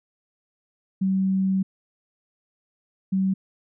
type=tone bursts at uneven times; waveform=sine; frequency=190.9 Hz; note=G3; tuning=46 cents flat; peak=-19 dBFS; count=2; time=1.01-1.63 / 3.12-3.34 s; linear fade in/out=10 ms; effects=none